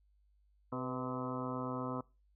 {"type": "harmonic tone with a mistuned harmonic", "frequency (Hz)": 128.3, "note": "C3", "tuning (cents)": -34, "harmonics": [1, 2, 3, 4, 5, 6, 7, 8, 9, 10], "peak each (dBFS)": [-44, -40, -48, -44, -48, -52, -51, -45, -49, -47], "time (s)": [0.72, 2.01], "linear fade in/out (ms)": 5, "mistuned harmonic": 4, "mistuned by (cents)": -41, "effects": ["noise-tail reverb RT60 0.3 s tail -23 dB re dry", "added 50 Hz sine -67 dBFS peak until 2.35 s"]}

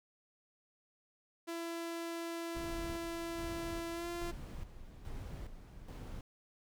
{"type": "tone with pitch glide", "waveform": "sawtooth", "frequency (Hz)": [335.5, 344.1], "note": ["E4", "F4"], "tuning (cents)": [31, -26], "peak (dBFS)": -35, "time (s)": [1.47, 4.32], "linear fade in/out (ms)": 20, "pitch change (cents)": 43, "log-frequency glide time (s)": [3.92, 4.08]}
{"type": "noise with tremolo", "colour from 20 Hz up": "brown", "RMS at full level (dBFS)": -44, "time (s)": [2.55, 6.21], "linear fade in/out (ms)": 2, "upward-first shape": "square", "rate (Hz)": 1.2, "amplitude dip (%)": 60}
{"effects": []}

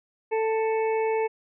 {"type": "harmonic tone with a mistuned harmonic", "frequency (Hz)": 442.7, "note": "A4", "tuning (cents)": 11, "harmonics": [1, 2, 4, 5, 6], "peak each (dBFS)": [-23, -29, -43, -37, -42], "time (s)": [0.31, 1.28], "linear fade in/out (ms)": 20, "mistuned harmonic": 6, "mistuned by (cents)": -21, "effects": []}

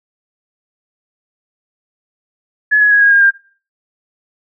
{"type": "tone with pitch steps", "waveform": "sine", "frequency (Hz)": [1703, 1681.5, 1660.3, 1639.3, 1618.6, 1598.2], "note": ["G#6", "G#6", "G#6", "G#6", "G#6", "G6"], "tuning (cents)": [43, 21, -1, -23, -45, 33], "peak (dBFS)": -6, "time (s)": [2.71, 3.31], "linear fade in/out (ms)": 20, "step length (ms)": 100, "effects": ["noise-tail reverb RT60 0.4 s tail -19 dB re dry"]}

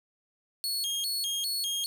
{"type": "tone with vibrato", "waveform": "sawtooth", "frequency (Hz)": 3770, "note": "A#7", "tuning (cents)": 19, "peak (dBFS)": -26, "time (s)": [0.64, 1.86], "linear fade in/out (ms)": 0, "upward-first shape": "square", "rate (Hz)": 2.5, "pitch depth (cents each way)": 260, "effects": []}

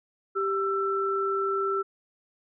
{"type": "tone pair together", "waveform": "sine", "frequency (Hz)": [392, 1334.6], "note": ["G4", "E6"], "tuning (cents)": [0, 21], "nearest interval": "octave + major sixth", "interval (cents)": 2121, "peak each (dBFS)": -27, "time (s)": [0.35, 1.83], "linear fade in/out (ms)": 20, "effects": []}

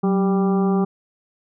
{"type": "harmonic tone with a mistuned harmonic", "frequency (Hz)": 196.7, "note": "G3", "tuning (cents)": 6, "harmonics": [1, 2, 3, 4, 5, 6, 7], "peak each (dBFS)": [-17, -22, -38, -28, -38, -32, -43], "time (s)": [0.03, 0.85], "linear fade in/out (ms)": 10, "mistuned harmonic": 1, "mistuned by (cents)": -77, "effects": []}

